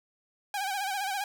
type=tone with vibrato; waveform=sawtooth; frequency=790 Hz; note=G5; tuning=13 cents sharp; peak=-26 dBFS; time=0.54-1.24 s; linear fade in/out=2 ms; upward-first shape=sine; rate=15 Hz; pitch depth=79 cents each way; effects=none